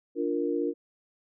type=chord; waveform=sine; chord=Bb major; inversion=first; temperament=equal; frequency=293.7 / 349.2 / 466.2 Hz; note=D4 / F4 / Bb4; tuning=0 / 0 / 0 cents; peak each=-30 dBFS; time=0.15-0.74 s; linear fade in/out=50 ms; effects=none